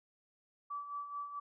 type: tone with tremolo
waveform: sine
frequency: 1154 Hz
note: D6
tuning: 31 cents flat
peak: -37 dBFS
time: 0.7-1.4 s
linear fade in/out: 10 ms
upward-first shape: sine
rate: 4.6 Hz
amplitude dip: 60%
effects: none